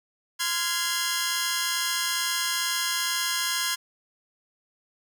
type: chord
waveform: 10% pulse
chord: F minor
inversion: second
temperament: equal with one note detuned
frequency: 1032.1 / 1396.9 / 1661.2 Hz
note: C6 / F6 / Ab6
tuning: -24 / 0 / 0 cents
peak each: -21 / -24 / -19 dBFS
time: 0.39-3.76 s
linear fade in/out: 20 ms
effects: none